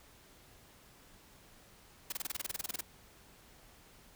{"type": "noise bursts", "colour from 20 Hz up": "white", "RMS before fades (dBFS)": -37, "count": 15, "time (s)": [2.1, 2.809], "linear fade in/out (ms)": 5, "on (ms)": 23, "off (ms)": 26, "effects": ["pink hiss -60 dBFS RMS until 4.15 s"]}